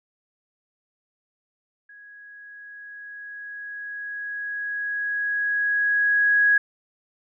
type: tone with level ramp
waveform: sine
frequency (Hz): 1661.2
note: G#6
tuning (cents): 0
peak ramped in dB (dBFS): -44 to -14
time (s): 1.89-6.58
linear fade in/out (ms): 5
effects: none